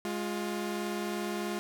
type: tone pair together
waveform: sawtooth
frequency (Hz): 207.7 / 352.3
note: G#3 / F4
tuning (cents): 0 / +15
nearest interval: major sixth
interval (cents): 915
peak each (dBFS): -31 / -31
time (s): 0.05-1.59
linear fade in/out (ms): 0
effects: none